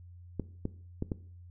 clicks, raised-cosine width 3 ms, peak -19 dBFS, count 4, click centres 0.397 / 0.654 / 1.024 / 1.118 s, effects noise-tail reverb RT60 0.5 s tail -18 dB re dry + added 88 Hz sine -48 dBFS peak until 1.5 s

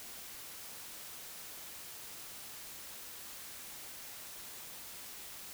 silence, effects white hiss -48 dBFS RMS until 5.53 s

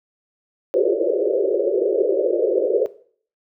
pink band-pass noise, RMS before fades -19 dBFS, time 0.74-2.86 s, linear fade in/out 0 ms, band 350 to 580 Hz, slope 96 dB/octave, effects noise-tail reverb RT60 0.5 s tail -17 dB re dry

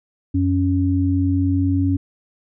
sine tone pair together, 92.5 / 277.2 Hz, F#2 / C#4, 0 / 0 cents, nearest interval octave + perfect fifth, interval 1900 cents, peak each -18 dBFS, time 0.34-1.97 s, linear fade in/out 10 ms, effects none

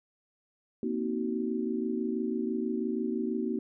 sine chord, C half-diminished seventh, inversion third, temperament just, 235.5 / 261.6 / 314 / 376.7 Hz, Bb3 / C4 / Eb4 / Gb4, +18 / 0 / +16 / +31 cents, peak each -32 / -36 / -35 / -34 dBFS, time 0.83-3.59 s, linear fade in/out 2 ms, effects none

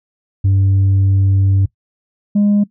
sine tone pair in turn, 97.2 / 205.1 Hz, G2 / G#3, -14 / -21 cents, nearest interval octave + minor second, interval 1293 cents, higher second, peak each -7 dBFS, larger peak neither, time 0.44-1.66 / 2.35-2.64 s, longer first, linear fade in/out 10 ms, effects noise-tail reverb RT60 0.1 s tail -19 dB re dry + tanh soft clip ceiling -8 dBFS

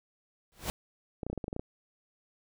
pink noise with exponential growth, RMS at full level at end -30 dBFS, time 0.52-0.7 s, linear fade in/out 0 ms, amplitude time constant 37 ms
clicks, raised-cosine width 2 ms, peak -22 dBFS, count 10, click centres 1.232 / 1.266 / 1.3 / 1.33 / 1.377 / 1.442 / 1.481 / 1.529 / 1.564 / 1.595 s
effects none

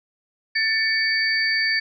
sine tone cluster, 1772 / 2245 / 4599 Hz, A6 / C#7 / D8, +12 / +21 / -37 cents, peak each -21 / -25 / -24 dBFS, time 0.55-1.8 s, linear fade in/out 10 ms, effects none

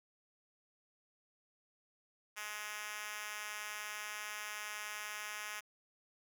5% pulse tone with high-pass filter, 210.4 Hz, G#3, 23 cents sharp, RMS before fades -44 dBFS, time 2.36-5.61 s, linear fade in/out 20 ms, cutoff 1300 Hz, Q 0.65, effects none

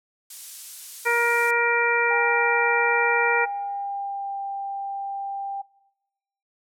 violet noise, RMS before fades -32 dBFS, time 0.3-1.51 s, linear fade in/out 5 ms
harmonic tone, 471.9 Hz, A#4, 21 cents sharp, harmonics 1 / 2 / 3 / 4 / 5, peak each -25 / -25 / -25 / -25 / -25 dBFS, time 1.05-3.46 s, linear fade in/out 20 ms
sine tone with pitch glide, 811 to 792 Hz, G#5 to G5, -41 to +18 cents, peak -27 dBFS, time 2.1-5.62 s, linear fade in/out 10 ms, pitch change -41 cents, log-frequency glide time 3.12-4.39 s
effects noise-tail reverb RT60 1.0 s tail -23 dB re dry + low-pass 10000 Hz 12 dB/octave

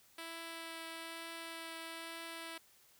5% pulse tone with vibrato, 329.6 Hz, E4, in tune, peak -33 dBFS, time 0.18-2.58 s, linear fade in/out 5 ms, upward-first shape triangle, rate 1.1 Hz, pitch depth 10 cents each way, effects white hiss -66 dBFS RMS until 2.99 s

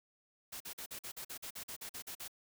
white noise bursts, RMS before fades -45 dBFS, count 14, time 0.52-2.281 s, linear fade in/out 10 ms, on 84 ms, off 45 ms, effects none

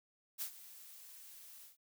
blue noise with ADSR envelope, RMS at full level -39 dBFS, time 0.38-1.77 s, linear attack 35 ms, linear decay 85 ms, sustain -16 dB, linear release 130 ms, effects none

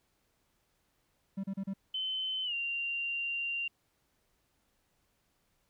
triangle tone bursts, 194.7 Hz, G3, 12 cents flat, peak -31 dBFS, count 4, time 1.37-1.738 s, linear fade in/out 10 ms, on 68 ms, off 32 ms
sine tone with pitch glide, 3059 to 2773 Hz, G7 to F7, -43 to -13 cents, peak -32 dBFS, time 1.94-3.68 s, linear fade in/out 5 ms, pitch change -170 cents, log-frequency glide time 2.44-2.54 s
effects pink hiss -75 dBFS RMS until 5.69 s

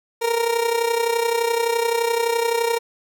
30% pulse tone with amplitude modulation, 465.2 Hz, A#4, 4 cents flat, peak -13 dBFS, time 0.21-2.79 s, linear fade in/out 20 ms, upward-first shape sine, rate 31.7 Hz, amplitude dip 65%, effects none

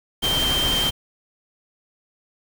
sine tone in noise, 3145 Hz, G7, 5 cents sharp, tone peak -20 dBFS, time 0.22-0.91 s, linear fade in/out 20 ms, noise pink, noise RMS -25 dBFS, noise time 0.22-0.91 s, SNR +2 dB, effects none

